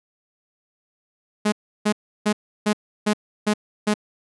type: tone bursts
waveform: sawtooth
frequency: 210.3 Hz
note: G#3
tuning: 22 cents sharp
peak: -13 dBFS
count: 7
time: 1.45-3.941 s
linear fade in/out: 10 ms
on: 73 ms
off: 330 ms
effects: resampled to 24000 Hz